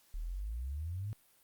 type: exponential sweep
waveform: sine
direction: up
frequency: 36.71 to 110 Hz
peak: -36 dBFS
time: 0.14-1.13 s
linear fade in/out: 0 ms
effects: white hiss -67 dBFS RMS until 1.43 s + Opus 48 kbps